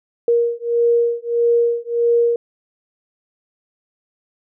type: beating tone pair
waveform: sine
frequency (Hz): 470.1 / 471.7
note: A#4 / A#4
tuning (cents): +15 / +20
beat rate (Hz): 1.6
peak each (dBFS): -17 / -17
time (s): 0.28-2.36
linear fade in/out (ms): 2
effects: none